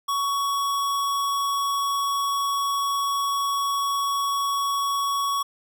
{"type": "tone", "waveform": "square", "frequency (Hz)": 1119, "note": "C#6", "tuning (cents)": 16, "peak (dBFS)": -23, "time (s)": [0.08, 5.43], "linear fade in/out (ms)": 10, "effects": []}